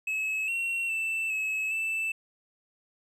triangle tone with pitch steps, 2581 / 2729 / 2660 / 2580 / 2645 Hz, E7 / F7 / E7 / E7 / E7, -37 / -41 / +15 / -38 / +5 cents, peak -26 dBFS, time 0.07-2.12 s, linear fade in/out 5 ms, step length 410 ms, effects none

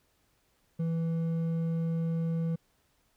sine tone with hard clipping, 164.81 Hz, E3, in tune, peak -29 dBFS, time 0.79-2.56 s, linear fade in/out 10 ms, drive 5 dB, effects pink hiss -71 dBFS RMS until 3.16 s

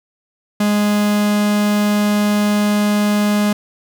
45% pulse tone, 207.7 Hz, G#3, in tune, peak -13 dBFS, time 0.6-3.53 s, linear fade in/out 5 ms, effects none

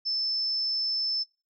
sine tone, 5274 Hz, E8, in tune, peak -26 dBFS, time 0.05-1.24 s, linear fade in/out 20 ms, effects noise-tail reverb RT60 0.3 s tail -21 dB re dry

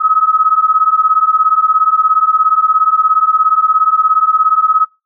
sine beating tone pair, 1268 / 1285 Hz, D#6 / E6, +32 / -45 cents, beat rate 17 Hz, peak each -11 dBFS, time 0-4.86 s, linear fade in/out 20 ms, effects noise-tail reverb RT60 0.3 s tail -26 dB re dry

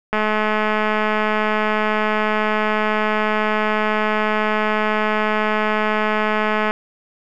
click train, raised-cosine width 0.5 ms, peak -5 dBFS, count 1409, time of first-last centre 0.13-6.709 s, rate 214 Hz, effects none

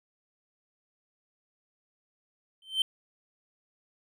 triangle tone with exponential growth, 3105 Hz, G7, 17 cents flat, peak -18 dBFS, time 2.62-2.82 s, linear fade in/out 2 ms, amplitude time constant 43 ms, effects none

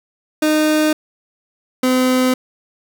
30% pulse tone pair in turn, 307.5 / 255.6 Hz, D#4 / C4, -20 / -40 cents, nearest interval minor third, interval 320 cents, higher first, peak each -10 / -10 dBFS, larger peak neither, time 0.42-0.93 / 1.83-2.34 s, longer neither, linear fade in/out 5 ms, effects none

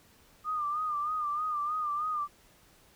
sine tone with vibrato, 1210 Hz, D#6, 49 cents flat, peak -29 dBFS, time 0.44-2.28 s, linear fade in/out 50 ms, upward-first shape sine, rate 3.2 Hz, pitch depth 64 cents each way, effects pink hiss -61 dBFS RMS until 2.95 s

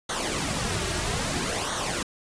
pink noise with flanger, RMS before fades -28 dBFS, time 0.09-2.03 s, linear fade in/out 5 ms, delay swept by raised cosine 0.39 to 3.99 ms, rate 0.61 Hz, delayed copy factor -0.65, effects resampled to 22050 Hz

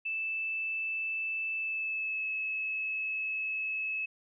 sine tone with pitch glide, 2637 to 2590 Hz, E7 to E7, 0 to -31 cents, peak -31 dBFS, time 0.05-4.06 s, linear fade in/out 10 ms, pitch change -31 cents, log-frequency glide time 1.56-2.28 s, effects none

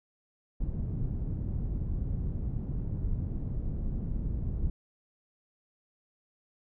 pink low-pass noise, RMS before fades -32 dBFS, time 0.6-4.7 s, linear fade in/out 5 ms, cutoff 160 Hz, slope 12 dB/octave, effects none

